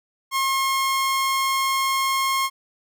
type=tone; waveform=sawtooth; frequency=1075 Hz; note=C6; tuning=47 cents sharp; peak=-16 dBFS; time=0.31-2.5 s; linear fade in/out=50 ms; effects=none